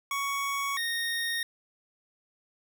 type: tone pair in turn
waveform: 25% pulse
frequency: 1116 / 1854.8 Hz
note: C#6 / A#6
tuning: +11 / -9 cents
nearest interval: major sixth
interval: 880 cents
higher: second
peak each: -25 dBFS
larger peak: neither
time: 0.11-0.77 / 0.77-1.43 s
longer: neither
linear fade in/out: 2 ms
effects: none